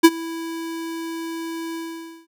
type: tone with ADSR envelope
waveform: square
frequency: 329.6 Hz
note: E4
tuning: in tune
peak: -5 dBFS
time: 0.03-2.27 s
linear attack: 18 ms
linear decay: 46 ms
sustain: -23 dB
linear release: 520 ms
effects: none